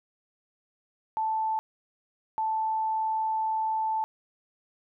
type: tone bursts at uneven times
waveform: sine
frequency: 879 Hz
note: A5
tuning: 2 cents flat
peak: -25 dBFS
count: 2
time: 1.17-1.59 / 2.38-4.04 s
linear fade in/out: 0 ms
effects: none